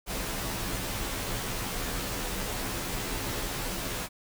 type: noise with comb filter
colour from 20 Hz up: pink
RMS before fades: -33 dBFS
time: 0.06-4.09 s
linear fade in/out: 50 ms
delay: 13 ms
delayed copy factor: -0.9
effects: none